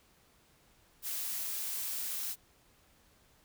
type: noise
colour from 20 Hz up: blue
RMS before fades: -37 dBFS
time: 1.02-2.36 s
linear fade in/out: 50 ms
effects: pink hiss -66 dBFS RMS until 3.44 s